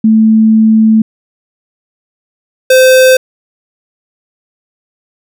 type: tone pair in turn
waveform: sine / square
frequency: 220 / 516.8 Hz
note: A3 / C5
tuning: 0 / -21 cents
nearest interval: octave + minor third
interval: 1479 cents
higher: second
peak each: -3 dBFS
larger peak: neither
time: 0.04-1.02 / 2.7-3.17 s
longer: first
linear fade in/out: 5 ms
effects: none